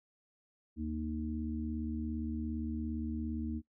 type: harmonic tone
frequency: 77.4 Hz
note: D#2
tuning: 9 cents flat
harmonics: 1 / 3 / 4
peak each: -39 / -37 / -41 dBFS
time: 0.76-3.62 s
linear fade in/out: 50 ms
effects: noise-tail reverb RT60 0.1 s tail -20 dB re dry